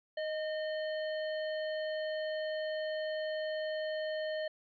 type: tone with sample-and-hold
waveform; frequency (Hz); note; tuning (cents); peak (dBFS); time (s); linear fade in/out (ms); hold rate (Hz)
sine; 622.3; D#5; 0; -33; 0.17-4.48; 5; 2450
effects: resampled to 11025 Hz